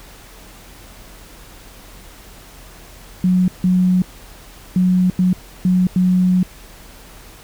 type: tone bursts at uneven times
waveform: sine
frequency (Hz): 182.7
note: F#3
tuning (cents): -22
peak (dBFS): -11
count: 6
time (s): 3.24-3.48 / 3.64-4.02 / 4.76-5.1 / 5.19-5.33 / 5.65-5.87 / 5.96-6.43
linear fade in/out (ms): 2
effects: added 42 Hz sine -42 dBFS peak until 7.43 s + pink hiss -42 dBFS RMS until 7.43 s